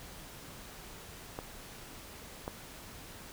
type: clicks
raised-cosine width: 1 ms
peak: -23 / -22 dBFS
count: 2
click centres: 1.389 / 2.479 s
effects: pink hiss -49 dBFS RMS until 3.32 s